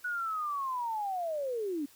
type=linear sweep; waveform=sine; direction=down; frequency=1480 to 270.9 Hz; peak=-31 dBFS; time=0.04-1.86 s; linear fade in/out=10 ms; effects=white hiss -59 dBFS RMS until 1.95 s